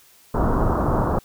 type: low-pass noise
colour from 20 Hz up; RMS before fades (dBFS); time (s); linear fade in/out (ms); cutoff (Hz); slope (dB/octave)
pink; -20; 0.34-1.19; 5; 1300; 48
effects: white hiss -53 dBFS RMS until 1.24 s